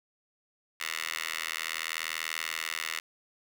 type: tone with high-pass filter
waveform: 10% pulse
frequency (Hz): 80.5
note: E2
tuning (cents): -41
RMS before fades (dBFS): -35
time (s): 0.8-3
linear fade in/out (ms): 5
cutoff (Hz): 2000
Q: 1.7
effects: none